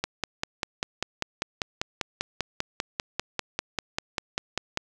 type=click train; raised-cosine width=0.2 ms; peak=-9 dBFS; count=25; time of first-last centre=0.04-4.774 s; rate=5.07 Hz; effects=none